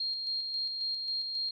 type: tone with tremolo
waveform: sine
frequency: 4223 Hz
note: C8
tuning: 15 cents sharp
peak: -30 dBFS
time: 0-1.51 s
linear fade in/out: 5 ms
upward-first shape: square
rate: 3.7 Hz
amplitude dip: 35%
effects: none